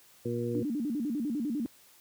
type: harmonic tone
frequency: 119 Hz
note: A#2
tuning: 36 cents sharp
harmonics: 1 / 2 / 3 / 4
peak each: -35 / -35 / -35 / -35 dBFS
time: 0.25-0.63 s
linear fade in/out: 5 ms
type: tone with vibrato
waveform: sine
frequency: 261.6 Hz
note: C4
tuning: in tune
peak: -29 dBFS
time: 0.55-1.66 s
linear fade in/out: 0 ms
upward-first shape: square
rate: 10 Hz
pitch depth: 220 cents each way
effects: white hiss -59 dBFS RMS until 2 s + high-pass 60 Hz 12 dB/octave